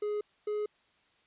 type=tone pair in turn; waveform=triangle; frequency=417.9 / 420.1 Hz; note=G#4 / G#4; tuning=+11 / +20 cents; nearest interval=unison; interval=9 cents; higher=second; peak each=-28 dBFS; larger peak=neither; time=0.02-0.21 / 0.47-0.66 s; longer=neither; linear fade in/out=5 ms; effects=white hiss -68 dBFS RMS until 1.26 s + resampled to 8000 Hz